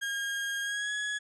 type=tone with pitch glide; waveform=35% pulse; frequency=1623 to 1683.1 Hz; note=G#6 to G#6; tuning=-40 to +23 cents; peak=-29 dBFS; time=0.01-1.19 s; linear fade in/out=20 ms; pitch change=+63 cents; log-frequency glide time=0.62-0.92 s; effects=resampled to 24000 Hz